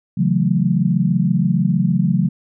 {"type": "chord", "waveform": "sine", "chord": "F# minor seventh", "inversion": "second", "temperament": "equal", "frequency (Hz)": [138.59, 164.81, 185, 220], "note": ["C#3", "E3", "F#3", "A3"], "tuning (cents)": [0, 0, 0, 0], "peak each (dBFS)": [-20, -19, -17, -22], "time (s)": [0.17, 2.29], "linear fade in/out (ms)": 10, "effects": []}